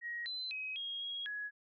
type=tone with pitch steps; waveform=sine; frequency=1892 / 4048 / 2536 / 3266 / 3295 / 1679 Hz; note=A#6 / B7 / D#7 / G#7 / G#7 / G#6; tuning=+25 / +42 / +32 / -30 / -14 / +18 cents; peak=-38 dBFS; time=0.01-1.51 s; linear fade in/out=50 ms; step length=250 ms; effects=none